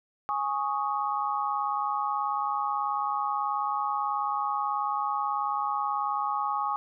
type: chord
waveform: sine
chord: Ab suspended fourth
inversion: none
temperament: just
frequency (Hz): 830.6 / 1107.5 / 1245.9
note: Ab5 / Db6 / Eb6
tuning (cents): 0 / -2 / +2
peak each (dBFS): -30 / -30 / -32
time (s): 0.29-6.76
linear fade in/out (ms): 0
effects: none